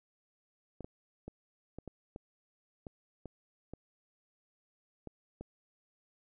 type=clicks; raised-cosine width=2 ms; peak=-30 dBFS; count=11; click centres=0.807 / 0.845 / 1.28 / 1.786 / 1.877 / 2.161 / 2.868 / 3.257 / 3.736 / 5.073 / 5.41 s; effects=none